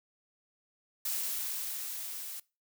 blue noise with level ramp, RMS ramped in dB -33 to -42 dBFS, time 1.05-2.4 s, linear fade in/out 5 ms, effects noise-tail reverb RT60 0.3 s tail -23 dB re dry

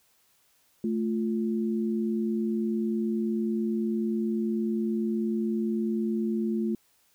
sine tone pair together, 220 / 349.2 Hz, A3 / F4, 0 / 0 cents, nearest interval minor sixth, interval 800 cents, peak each -26 / -31 dBFS, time 0.84-6.75 s, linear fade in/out 2 ms, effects white hiss -66 dBFS RMS until 7.14 s

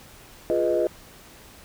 sine chord, F half-diminished seventh, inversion none, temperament equal, 349.2 / 415.3 / 493.9 / 622.3 Hz, F4 / Ab4 / Cb5 / Eb5, 0 / 0 / 0 / 0 cents, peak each -24 / -27 / -25 / -23 dBFS, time 0.5-0.87 s, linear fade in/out 0 ms, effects tanh soft clip ceiling -12 dBFS + pink hiss -48 dBFS RMS until 1.64 s

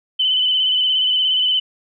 sine tone with vibrato, 3025 Hz, F#7, 38 cents sharp, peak -14 dBFS, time 0.19-1.6 s, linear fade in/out 10 ms, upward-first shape square, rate 17 Hz, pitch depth 26 cents each way, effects none

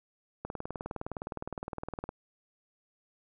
click train, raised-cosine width 1 ms, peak -22 dBFS, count 33, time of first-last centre 0.45-2.091 s, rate 19.5 Hz, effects none

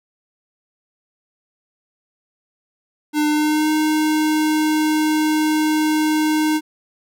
square tone with pitch glide, 300.2 to 308.6 Hz, D4 to D#4, +38 to -14 cents, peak -16 dBFS, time 3.13-6.61 s, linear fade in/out 50 ms, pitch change +48 cents, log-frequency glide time 3.28-3.7 s, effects none

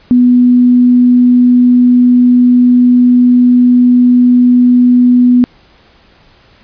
sine tone, 246.6 Hz, B3, 2 cents flat, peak -3 dBFS, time 0.11-5.44 s, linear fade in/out 0 ms, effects pink hiss -45 dBFS RMS until 6.63 s + resampled to 11025 Hz

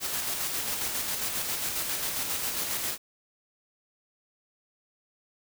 white noise with tremolo, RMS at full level -30 dBFS, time 0-2.98 s, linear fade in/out 50 ms, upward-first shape square, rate 7.4 Hz, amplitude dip 30%, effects none

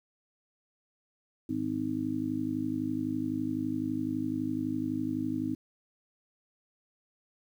harmonic tone, 51.91 Hz, G#1, in tune, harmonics 2 / 3 / 4 / 5 / 6, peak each -41 / -43 / -44 / -32 / -33 dBFS, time 1.49-5.55 s, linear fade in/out 5 ms, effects 10-bit

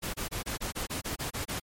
pink noise bursts, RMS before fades -34 dBFS, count 11, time 0.02-1.6 s, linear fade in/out 20 ms, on 120 ms, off 26 ms, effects MP3 64 kbps

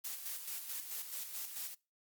blue noise with tremolo, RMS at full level -41 dBFS, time 0.04-1.75 s, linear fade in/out 10 ms, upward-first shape square, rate 4.6 Hz, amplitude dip 50%, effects noise-tail reverb RT60 0.3 s tail -24 dB re dry + Opus 48 kbps

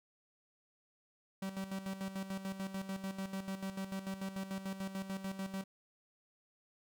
45% pulse tone with tremolo, 192.6 Hz, G3, 30 cents flat, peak -37 dBFS, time 1.42-5.64 s, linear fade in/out 5 ms, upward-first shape square, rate 6.8 Hz, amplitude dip 65%, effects none

